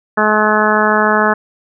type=harmonic tone; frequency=213.3 Hz; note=G#3; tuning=46 cents sharp; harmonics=1 / 2 / 3 / 4 / 5 / 6 / 7 / 8; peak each=-18 / -18 / -18 / -18 / -18 / -18 / -18 / -18 dBFS; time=0.17-1.34 s; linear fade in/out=10 ms; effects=none